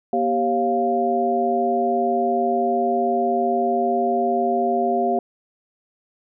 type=tone cluster; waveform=sine; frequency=240.2 / 391.1 / 545 / 698 Hz; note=B3 / G4 / C#5 / F5; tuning=-48 / -4 / -29 / -1 cents; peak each=-25 / -23 / -28 / -20 dBFS; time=0.13-5.19 s; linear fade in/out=2 ms; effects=none